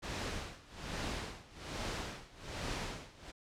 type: noise with tremolo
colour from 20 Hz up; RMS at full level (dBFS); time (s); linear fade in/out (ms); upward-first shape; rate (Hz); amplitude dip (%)
pink; -38; 0.02-3.32; 20; sine; 1.2; 90
effects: low-pass 6000 Hz 12 dB/octave